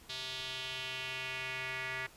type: tone with band-pass filter sweep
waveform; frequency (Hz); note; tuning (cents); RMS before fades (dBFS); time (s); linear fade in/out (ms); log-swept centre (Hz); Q
square; 130; C3; -11; -40; 0.09-2.07; 10; 3800 to 2000; 3
effects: pink hiss -58 dBFS RMS until 2.16 s + resampled to 32000 Hz